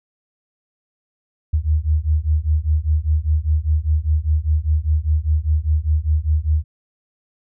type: beating tone pair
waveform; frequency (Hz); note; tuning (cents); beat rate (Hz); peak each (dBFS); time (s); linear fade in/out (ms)
sine; 74.7 / 79.7; D2 / D#2; +30 / +42; 5; -18 / -18; 1.53-6.64; 10
effects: none